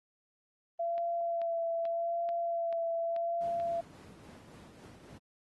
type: tone with vibrato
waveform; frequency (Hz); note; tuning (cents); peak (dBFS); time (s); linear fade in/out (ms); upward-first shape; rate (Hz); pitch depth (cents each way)
sine; 676; E5; +43; -30; 0.79-3.81; 10; sine; 0.83; 19
type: click train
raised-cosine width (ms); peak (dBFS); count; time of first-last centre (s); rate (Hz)
0.3; -33; 7; 0.98-3.6; 2.29
type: noise with tremolo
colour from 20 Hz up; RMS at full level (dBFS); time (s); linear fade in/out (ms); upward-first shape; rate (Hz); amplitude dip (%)
brown; -43; 3.4-5.19; 20; triangle; 3.6; 40
effects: high-pass 150 Hz 12 dB/octave + Opus 24 kbps